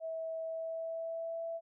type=tone with pitch glide; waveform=sine; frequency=649 to 663.4 Hz; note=E5 to E5; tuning=-27 to +11 cents; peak=-36 dBFS; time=0-1.61 s; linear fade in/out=50 ms; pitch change=+38 cents; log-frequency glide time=0.43-1.44 s; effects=none

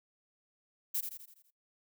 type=noise with echo; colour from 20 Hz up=violet; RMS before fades=-33 dBFS; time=0.94-1.01 s; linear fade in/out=10 ms; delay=83 ms; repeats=6; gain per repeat=-6 dB; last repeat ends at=1.508 s; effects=noise-tail reverb RT60 0.2 s tail -25 dB re dry

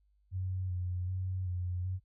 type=tone with vibrato; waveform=sine; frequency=91.5 Hz; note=F#2; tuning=19 cents flat; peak=-32 dBFS; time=0.31-2 s; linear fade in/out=50 ms; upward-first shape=square; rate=1.3 Hz; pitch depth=29 cents each way; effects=added 50 Hz sine -67 dBFS peak until 2.04 s

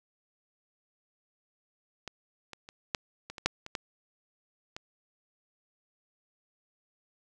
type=clicks; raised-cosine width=0.2 ms; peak=-21 / -25 / -29 / -11 / -23 / -24 / -7 / -24 / -15 / -22 dBFS; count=10; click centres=2.077 / 2.533 / 2.689 / 2.948 / 3.3 / 3.382 / 3.46 / 3.664 / 3.752 / 4.765 s; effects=none

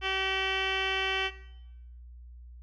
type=tone with low-pass filter; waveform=10% pulse; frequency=383.1 Hz; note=G4; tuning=40 cents flat; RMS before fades=-30 dBFS; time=0.01-1.31 s; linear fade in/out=50 ms; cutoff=3200 Hz; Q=6.2; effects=noise-tail reverb RT60 0.9 s tail -18 dB re dry + added 60 Hz sine -45 dBFS peak until 2.62 s

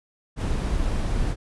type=noise; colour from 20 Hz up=brown; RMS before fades=-24 dBFS; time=0.36-1.36 s; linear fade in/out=50 ms; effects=resampled to 24000 Hz

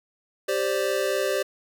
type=chord; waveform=square; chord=G suspended fourth; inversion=none; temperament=equal; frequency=392 / 523.3 / 587.3 Hz; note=G4 / C5 / D5; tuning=0 / 0 / 0 cents; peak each=-28 dBFS; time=0.48-1.43 s; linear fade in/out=10 ms; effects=none

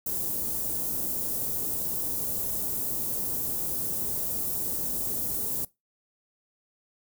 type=band-stop noise; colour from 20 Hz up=white; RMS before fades=-30 dBFS; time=0.06-5.65 s; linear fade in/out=5 ms; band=450 to 12000 Hz; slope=12 dB/octave; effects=noise-tail reverb RT60 0.2 s tail -21 dB re dry

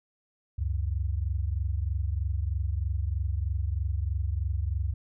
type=tone pair together; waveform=sine; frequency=69.2 / 92.37 Hz; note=C#2 / F#2; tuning=-2 / -2 cents; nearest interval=perfect fourth; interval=500 cents; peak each=-28 / -30 dBFS; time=0.58-4.94 s; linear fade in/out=10 ms; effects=none

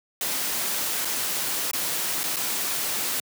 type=noise with dropouts; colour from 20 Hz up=white; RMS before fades=-27 dBFS; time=0.21-3.2 s; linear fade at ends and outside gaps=2 ms; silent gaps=1.049-1.053 / 1.712-1.733 / 2.233-2.238 / 2.361-2.366 s; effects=high-pass 150 Hz 12 dB/octave

